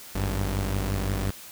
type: tone pair together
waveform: sawtooth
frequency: 51.17 / 96.6 Hz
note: G#1 / G2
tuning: -25 / -25 cents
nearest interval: major seventh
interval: 1100 cents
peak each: -24 dBFS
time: 0.15-1.31 s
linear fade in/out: 5 ms
effects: white hiss -44 dBFS RMS until 1.51 s